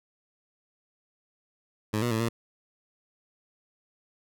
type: tone with pitch steps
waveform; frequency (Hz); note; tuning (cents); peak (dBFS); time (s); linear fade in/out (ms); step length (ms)
15% pulse; 107.2 / 120.5 / 111.2 / 115.9; A2 / B2 / A2 / A#2; -45 / -42 / +19 / -10; -19; 1.93-2.29; 10; 90
effects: none